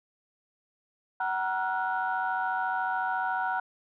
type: tone cluster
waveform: sine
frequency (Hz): 753 / 947 / 1372 / 1466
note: F#5 / A#5 / F6 / F#6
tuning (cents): +30 / +27 / -31 / -16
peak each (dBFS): -30 / -31 / -36 / -32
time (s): 1.2-3.6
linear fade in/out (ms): 5
effects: tanh soft clip ceiling -18 dBFS